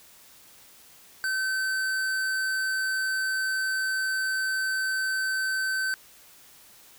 sine tone with tanh clipping, 1537 Hz, G6, 35 cents flat, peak -27 dBFS, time 1.24-5.94 s, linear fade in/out 0 ms, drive 18 dB, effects white hiss -53 dBFS RMS until 6.98 s

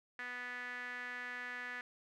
sawtooth tone with band-pass filter, 246.9 Hz, B3, in tune, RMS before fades -44 dBFS, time 0.19-1.81 s, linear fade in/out 2 ms, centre 1800 Hz, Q 5.7, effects none

